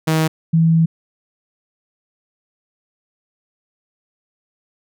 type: tone pair in turn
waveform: sawtooth / sine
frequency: 158.7 / 163.54 Hz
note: D#3 / E3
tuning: +35 / -13 cents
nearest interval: minor second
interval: 52 cents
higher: second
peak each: -10 dBFS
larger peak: neither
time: 0.07-0.28 / 0.53-0.86 s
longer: second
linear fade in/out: 10 ms
effects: none